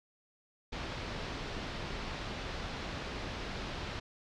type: low-pass noise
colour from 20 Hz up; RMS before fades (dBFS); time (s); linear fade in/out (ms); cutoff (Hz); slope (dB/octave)
pink; -40; 0.72-4; 10; 4800; 24
effects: none